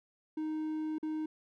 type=tone with dropouts; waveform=triangle; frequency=311.1 Hz; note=D#4; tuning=in tune; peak=-31 dBFS; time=0.37-1.26 s; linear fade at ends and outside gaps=5 ms; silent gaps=0.984-1.028 s; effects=none